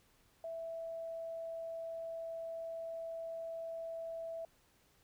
sine tone, 659.3 Hz, E5, in tune, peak -40 dBFS, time 0.44-4.45 s, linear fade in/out 2 ms, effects pink hiss -70 dBFS RMS until 5.03 s

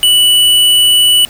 square tone, 2960 Hz, F#7, in tune, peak -6 dBFS, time 0.03-1.25 s, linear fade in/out 0 ms, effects pink hiss -35 dBFS RMS until 1.29 s

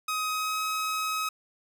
sawtooth tone with pitch glide, 1260 to 1273.2 Hz, D#6 to D#6, +21 to +39 cents, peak -24 dBFS, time 0.08-1.29 s, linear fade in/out 5 ms, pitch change +18 cents, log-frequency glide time 0.26-0.61 s, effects none

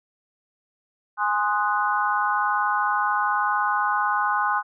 sine chord, Ab dominant seventh, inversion none, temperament equal, 830.6 / 1046.5 / 1244.5 / 1480 Hz, Ab5 / C6 / Eb6 / Gb6, 0 / 0 / 0 / 0 cents, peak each -25 / -25 / -26 / -26 dBFS, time 1.17-4.63 s, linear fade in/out 50 ms, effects none

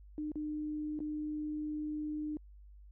sine tone with dropouts, 302.8 Hz, D#4, 47 cents flat, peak -35 dBFS, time 0.18-2.37 s, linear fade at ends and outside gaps 1 ms, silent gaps 0.318-0.356 / 0.991-1.003 s, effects added 50 Hz sine -52 dBFS peak until 2.91 s

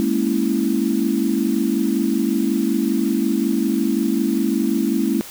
sine chord, A# half-diminished seventh, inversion third, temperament equal, 207.7 / 233.1 / 277.2 / 329.6 Hz, G#3 / A#3 / C#4 / E4, 0 / 0 / 0 / 0 cents, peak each -22 dBFS, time 0-5.21 s, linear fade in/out 0 ms, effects white hiss -37 dBFS RMS until 5.3 s

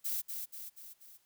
violet noise with echo, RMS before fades -35 dBFS, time 0.04-0.22 s, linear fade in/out 20 ms, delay 240 ms, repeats 4, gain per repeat -5 dB, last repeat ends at 1.18 s, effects white hiss -72 dBFS RMS until 1.25 s

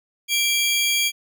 sawtooth tone pair together, 2349 / 3271 Hz, D7 / G#7, 0 / -27 cents, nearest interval tritone, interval 573 cents, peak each -18 dBFS, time 0.28-1.12 s, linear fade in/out 50 ms, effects none

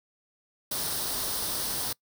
white noise with comb filter, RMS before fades -31 dBFS, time 0.71-1.93 s, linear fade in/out 5 ms, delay 0.21 ms, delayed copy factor +0.6, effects noise-tail reverb RT60 0.1 s tail -24 dB re dry

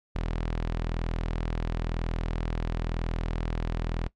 sawtooth tone, 41 Hz, E1, 9 cents flat, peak -24 dBFS, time 0.15-4.08 s, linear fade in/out 10 ms, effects noise-tail reverb RT60 0.1 s tail -20 dB re dry + low-pass 4000 Hz 12 dB/octave

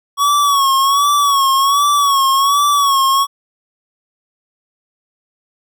square tone with vibrato, 1118 Hz, C#6, 14 cents sharp, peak -11 dBFS, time 0.17-3.27 s, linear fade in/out 50 ms, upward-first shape sine, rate 1.3 Hz, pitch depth 68 cents each way, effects none

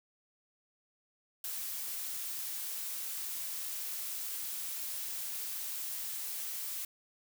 blue noise, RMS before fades -39 dBFS, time 1.44-6.85 s, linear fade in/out 2 ms, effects none

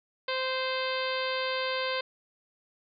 harmonic tone, 520 Hz, C5, 11 cents flat, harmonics 1 / 2 / 3 / 4 / 5 / 6 / 7 / 8 / 9, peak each -32 / -35 / -37 / -38 / -39 / -40 / -40 / -41 / -42 dBFS, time 0.28-2.01 s, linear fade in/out 5 ms, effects none

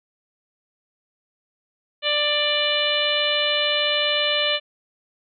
harmonic tone with a mistuned harmonic, 591 Hz, D5, 11 cents sharp, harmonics 1 / 2 / 3 / 4 / 5 / 6 / 7, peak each -25 / -32 / -29 / -27 / -23 / -26 / -30 dBFS, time 2.02-4.6 s, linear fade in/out 50 ms, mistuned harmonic 7, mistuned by -34 cents, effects none

